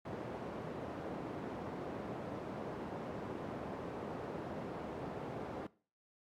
white band-pass noise, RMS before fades -43 dBFS, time 0.05-5.67 s, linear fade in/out 5 ms, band 110 to 580 Hz, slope 12 dB/octave, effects noise-tail reverb RT60 0.4 s tail -20 dB re dry + MP3 96 kbps

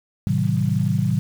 sine chord, A diminished seventh, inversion none, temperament just, 110 / 132 / 158.4 / 190.08 Hz, A2 / C3 / Eb3 / Gb3, 0 / +16 / +31 / +47 cents, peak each -23 dBFS, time 0.27-1.19 s, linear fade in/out 0 ms, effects 7-bit

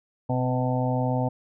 harmonic tone with a mistuned harmonic, 126.5 Hz, B2, 42 cents sharp, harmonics 1 / 2 / 4 / 5 / 6 / 7, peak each -25 / -28 / -31 / -32 / -33 / -33 dBFS, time 0.29-1.29 s, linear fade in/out 10 ms, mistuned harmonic 2, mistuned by +16 cents, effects none

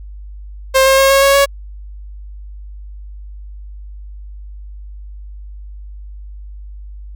sawtooth tone with pitch steps, 530 / 535.5 / 541.1 / 546.8 / 552.5 / 558.3 Hz, C5 / C5 / C#5 / C#5 / C#5 / C#5, +22 / +40 / -42 / -24 / -6 / +12 cents, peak -4 dBFS, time 0.74-1.46 s, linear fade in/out 20 ms, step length 120 ms, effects added 50 Hz sine -29 dBFS peak until 7.15 s

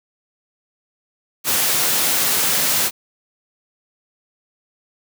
white high-pass noise, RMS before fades -18 dBFS, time 1.44-2.91 s, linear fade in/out 50 ms, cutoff 110 Hz, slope 48 dB/octave, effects none

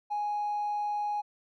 sine tone with hard clipping, 831 Hz, G#5, 1 cent sharp, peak -29 dBFS, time 0.1-1.22 s, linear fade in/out 20 ms, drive 1 dB, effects none

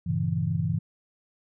sine chord, G diminished seventh, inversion none, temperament equal, 98 / 116.54 / 138.59 / 164.81 Hz, G2 / Bb2 / Db3 / Fb3, 0 / 0 / 0 / 0 cents, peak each -30 / -32 / -30 / -27 dBFS, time 0.06-0.79 s, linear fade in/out 10 ms, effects none

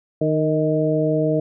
harmonic tone with a mistuned harmonic, 154.3 Hz, D#3, 14 cents flat, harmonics 1 / 2 / 3 / 4, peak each -22 / -22 / -22 / -22 dBFS, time 0.21-1.4 s, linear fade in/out 5 ms, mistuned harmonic 4, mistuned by +27 cents, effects none

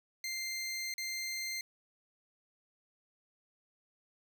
20% pulse tone with dropouts, 2093 Hz, C7, in tune, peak -31 dBFS, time 0.24-1.61 s, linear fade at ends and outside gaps 2 ms, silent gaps 0.94-0.98 s, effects none

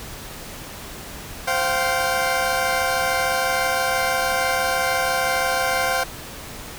20% pulse chord, C suspended fourth, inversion none, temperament equal with one note detuned, 523.3 / 698.5 / 771.9 Hz, C5 / F5 / G5, 0 / 0 / -27 cents, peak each -19 dBFS, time 1.47-6.04 s, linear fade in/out 10 ms, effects pink hiss -36 dBFS RMS until 6.78 s

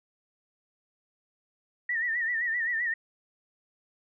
sine tone with vibrato, 1873 Hz, A#6, 8 cents sharp, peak -26 dBFS, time 1.89-2.94 s, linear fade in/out 5 ms, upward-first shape sine, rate 7.7 Hz, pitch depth 88 cents each way, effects none

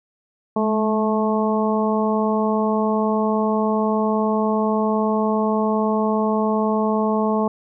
harmonic tone with a mistuned harmonic, 217.5 Hz, A3, 20 cents flat, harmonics 1 / 2 / 3 / 4 / 5, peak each -20 / -23 / -25 / -26 / -27 dBFS, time 0.56-7.48 s, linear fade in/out 5 ms, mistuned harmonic 1, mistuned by -29 cents, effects none

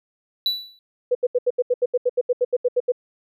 triangle tone with exponential decay, 3951 Hz, B7, in tune, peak -14 dBFS, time 0.46-0.79 s, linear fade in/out 1 ms, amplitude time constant 71 ms
sine tone bursts, 493.9 Hz, B4, in tune, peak -15 dBFS, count 16, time 1.11-2.921 s, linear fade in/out 10 ms, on 41 ms, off 77 ms
effects none

